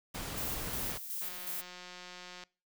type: noise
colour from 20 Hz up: pink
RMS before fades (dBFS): -40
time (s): 0.14-0.98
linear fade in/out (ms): 10
type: noise with tremolo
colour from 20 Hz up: violet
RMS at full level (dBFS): -38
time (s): 0.36-1.62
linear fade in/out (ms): 20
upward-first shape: square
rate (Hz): 2.7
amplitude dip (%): 50
type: click train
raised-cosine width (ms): 0.2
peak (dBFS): -30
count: 220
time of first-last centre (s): 1.22-2.437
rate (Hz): 180
effects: noise-tail reverb RT60 0.4 s tail -25 dB re dry